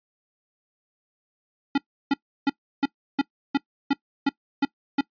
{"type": "tone bursts", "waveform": "square", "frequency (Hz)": 279.4, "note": "C#4", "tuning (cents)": 14, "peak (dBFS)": -18, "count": 10, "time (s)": [1.75, 5.01], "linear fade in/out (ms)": 5, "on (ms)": 29, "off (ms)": 330, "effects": ["noise-tail reverb RT60 0.1 s tail -22 dB re dry", "resampled to 11025 Hz"]}